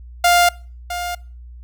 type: tone pair in turn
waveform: sawtooth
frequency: 701 / 705.5 Hz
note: F5 / F5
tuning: +6 / +17 cents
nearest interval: unison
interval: 11 cents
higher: second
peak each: -7 / -19 dBFS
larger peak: first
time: 0.24-0.49 / 0.9-1.15 s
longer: neither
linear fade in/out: 5 ms
effects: noise-tail reverb RT60 0.4 s tail -24 dB re dry + added 60 Hz sine -35 dBFS peak until 1.63 s